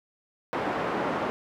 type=band-pass noise; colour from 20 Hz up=pink; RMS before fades=-29 dBFS; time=0.53-1.3 s; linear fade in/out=0 ms; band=300 to 1300 Hz; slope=12 dB/octave; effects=none